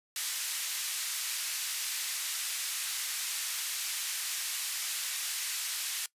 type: band-pass noise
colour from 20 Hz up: white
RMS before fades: -35 dBFS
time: 0.16-6.06 s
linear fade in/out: 2 ms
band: 1800 to 11000 Hz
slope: 12 dB/octave
effects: noise-tail reverb RT60 0.1 s tail -20 dB re dry + resampled to 32000 Hz